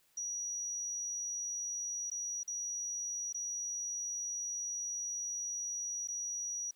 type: tone with dropouts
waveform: sine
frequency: 5800 Hz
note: F#8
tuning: 35 cents flat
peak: -36 dBFS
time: 0.17-6.71 s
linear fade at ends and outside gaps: 5 ms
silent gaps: 2.101-2.114 / 2.433-2.477 / 3.327-3.344 / 6.075-6.084 s
effects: white hiss -71 dBFS RMS until 6.75 s

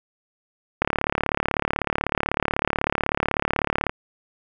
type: click train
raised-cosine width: 0.5 ms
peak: -5 dBFS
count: 112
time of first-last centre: 0.82-3.895 s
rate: 36.1 Hz
effects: none

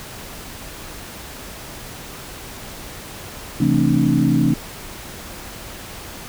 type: tone cluster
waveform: sine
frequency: 136.3 / 168.8 / 224.1 / 267.1 / 299 Hz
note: C#3 / E3 / A3 / C4 / D4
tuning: -29 / +41 / +32 / +36 / +31 cents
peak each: -20 dBFS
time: 3.6-4.54 s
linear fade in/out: 5 ms
effects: pink hiss -35 dBFS RMS until 6.28 s

